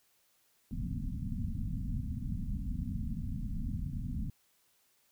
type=low-pass noise; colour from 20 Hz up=pink; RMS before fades=-36 dBFS; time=0.71-4.3 s; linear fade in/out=2 ms; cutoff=260 Hz; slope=96 dB/octave; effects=white hiss -71 dBFS RMS until 5.11 s